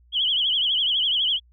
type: tone with vibrato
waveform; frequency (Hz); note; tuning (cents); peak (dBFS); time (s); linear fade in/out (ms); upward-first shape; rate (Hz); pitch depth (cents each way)
sine; 3136; G7; 0; -19; 0.12-1.4; 50; triangle; 12; 150
effects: added 60 Hz sine -53 dBFS peak until 1.52 s